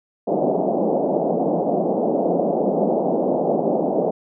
white band-pass noise, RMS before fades -20 dBFS, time 0.27-4.11 s, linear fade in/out 10 ms, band 170 to 730 Hz, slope 48 dB/octave, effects none

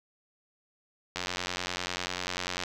click train, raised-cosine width 0.2 ms, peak -14 dBFS, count 134, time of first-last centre 1.16-2.636 s, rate 90.1 Hz, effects none

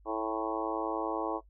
harmonic tone with a mistuned harmonic, 110 Hz, A2, in tune, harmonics 3 / 4 / 5 / 6 / 7 / 8 / 9 / 10, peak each -36 / -37 / -38 / -39 / -39 / -40 / -41 / -41 dBFS, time 0.05-1.41 s, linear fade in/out 50 ms, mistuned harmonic 7, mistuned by +22 cents, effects noise-tail reverb RT60 0.1 s tail -17 dB re dry + added 50 Hz sine -56 dBFS peak until 1.49 s

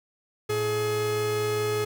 45% pulse tone pair together, 111.93 / 422.6 Hz, A2 / G#4, +30 / +30 cents, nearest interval octave + major seventh, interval 2300 cents, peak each -32 / -25 dBFS, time 0.49-1.85 s, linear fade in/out 10 ms, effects none

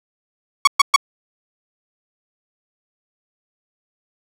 sawtooth tone bursts, 1118 Hz, C#6, 14 cents sharp, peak -3 dBFS, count 3, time 0.65-0.962 s, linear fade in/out 5 ms, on 24 ms, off 120 ms, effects low-pass 9000 Hz 12 dB/octave + 7-bit

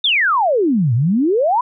sine exponential two-way sweep, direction down then up, 3735 to 110 to 1030 Hz, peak -12 dBFS, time 0.04-1.61 s, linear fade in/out 5 ms, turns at 0.94 s, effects none

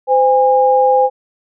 sine tone pair together, 514 / 815.4 Hz, C5 / G#5, -31 / -32 cents, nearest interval minor sixth, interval 799 cents, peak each -11 dBFS, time 0.07-1.1 s, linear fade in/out 50 ms, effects none

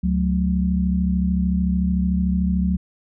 sine tone cluster, 71.2 / 183.6 / 217.1 Hz, C#2 / F#3 / A3, +47 / -13 / -23 cents, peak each -22 / -19 / -27 dBFS, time 0.03-2.77 s, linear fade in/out 10 ms, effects none

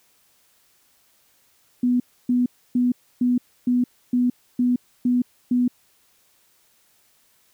sine tone bursts, 246.6 Hz, B3, 2 cents flat, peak -16 dBFS, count 9, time 1.83-5.68 s, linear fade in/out 5 ms, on 170 ms, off 290 ms, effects white hiss -61 dBFS RMS until 7.53 s

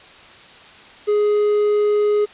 triangle tone, 417 Hz, G#4, 7 cents sharp, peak -12 dBFS, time 1.07-2.26 s, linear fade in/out 20 ms, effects white hiss -43 dBFS RMS until 2.33 s + resampled to 8000 Hz

